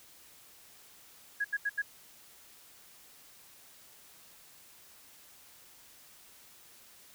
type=tone bursts; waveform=sine; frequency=1661.2 Hz; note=G#6; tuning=in tune; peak=-28 dBFS; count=4; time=1.4-1.821 s; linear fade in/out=10 ms; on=46 ms; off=79 ms; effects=white hiss -57 dBFS RMS until 7.14 s